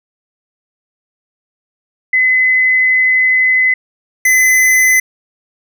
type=tone pair in turn; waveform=sine / square; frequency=2028 / 2028 Hz; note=B6 / B6; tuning=+45 / +45 cents; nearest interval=unison; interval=0 cents; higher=neither; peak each=-8 dBFS; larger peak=neither; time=2.13-3.74 / 4.25-5 s; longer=first; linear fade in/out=5 ms; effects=none